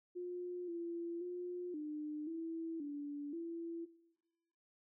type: tone with pitch steps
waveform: sine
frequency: 356.3 / 340.1 / 356 / 301.4 / 328.2 / 289.1 / 335.1 Hz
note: F4 / F4 / F4 / D4 / E4 / D4 / E4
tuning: +35 / -46 / +33 / +45 / -8 / -27 / +29 cents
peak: -40 dBFS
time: 0.15-3.86 s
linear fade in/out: 20 ms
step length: 530 ms
effects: noise-tail reverb RT60 1.0 s tail -18 dB re dry